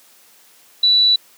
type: tone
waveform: sine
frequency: 3951 Hz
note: B7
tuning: in tune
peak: -10 dBFS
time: 0.83-1.16 s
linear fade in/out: 5 ms
effects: white hiss -50 dBFS RMS until 1.37 s + high-pass 200 Hz 12 dB/octave